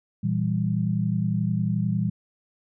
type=chord; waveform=sine; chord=E diminished; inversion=second; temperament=equal; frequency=116.54 / 164.81 / 196 Hz; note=Bb2 / E3 / G3; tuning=0 / 0 / 0 cents; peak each=-26 dBFS; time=0.23-2.1 s; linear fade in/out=10 ms; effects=none